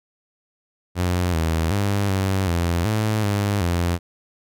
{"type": "tone with pitch steps", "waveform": "sawtooth", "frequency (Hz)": [89.4, 81, 100.7, 96.1, 85.6, 108.1, 101.7, 86.6], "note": ["F2", "E2", "G2", "G2", "F2", "A2", "G#2", "F2"], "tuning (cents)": [41, -30, 47, -34, -34, -30, -36, -14], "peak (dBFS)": -15, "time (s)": [0.95, 3.99], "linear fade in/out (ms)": 50, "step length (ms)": 380, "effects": []}